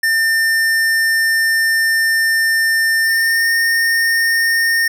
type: tone with pitch glide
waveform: square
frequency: 1800 to 1830.4 Hz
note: A6 to A#6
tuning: +39 to -32 cents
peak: -13 dBFS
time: 0.03-4.88 s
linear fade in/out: 5 ms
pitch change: +29 cents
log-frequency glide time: 3.03-3.53 s
effects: none